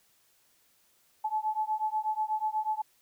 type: beating tone pair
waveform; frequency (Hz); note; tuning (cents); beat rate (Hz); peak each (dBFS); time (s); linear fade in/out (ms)
sine; 859 / 867.2; A5 / A5; -42 / -25; 8.2; -31; 1.24-2.82; 10
effects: white hiss -67 dBFS RMS until 3.01 s